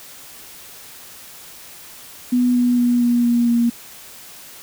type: tone with pitch steps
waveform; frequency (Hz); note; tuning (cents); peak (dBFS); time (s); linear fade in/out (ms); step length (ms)
sine; 246.9 / 244.6 / 242.4 / 240.1 / 237.9 / 235.8; B3 / B3 / B3 / B3 / A#3 / A#3; 0 / -16 / -32 / -49 / +35 / +20; -13; 2.32-3.7; 10; 230
effects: white hiss -40 dBFS RMS until 4.62 s